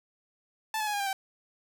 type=tone with pitch steps; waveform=sawtooth; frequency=877 / 855.5 / 834.5 / 814 / 794.1 / 774.6 Hz; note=A5 / A5 / G#5 / G#5 / G5 / G5; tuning=-6 / -49 / +8 / -35 / +22 / -21 cents; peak=-25 dBFS; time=0.74-1.13 s; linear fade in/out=2 ms; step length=65 ms; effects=none